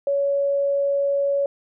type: tone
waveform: sine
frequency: 561 Hz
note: C#5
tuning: 21 cents sharp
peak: -18 dBFS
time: 0.07-1.46 s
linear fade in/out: 2 ms
effects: none